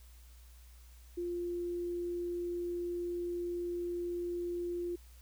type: tone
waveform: sine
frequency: 349.2 Hz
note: F4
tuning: in tune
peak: -34 dBFS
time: 1.17-4.96 s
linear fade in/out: 10 ms
effects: added 60 Hz sine -53 dBFS peak until 5.21 s + white hiss -64 dBFS RMS until 5.21 s